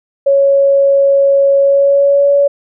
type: tone with pitch glide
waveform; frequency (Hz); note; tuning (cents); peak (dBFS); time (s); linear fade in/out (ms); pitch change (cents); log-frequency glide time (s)
sine; 554.4 to 565.7; C#5 to C#5; 0 to +35; -6; 0.26-2.48; 10; +35; 1.59-2.32
effects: none